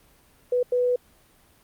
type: tone bursts at uneven times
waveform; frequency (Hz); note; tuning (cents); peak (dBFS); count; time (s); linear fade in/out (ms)
sine; 493.9; B4; 0; -19; 2; 0.52-0.63 / 0.72-0.96; 5
effects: pink hiss -58 dBFS RMS until 1.63 s + Opus 32 kbps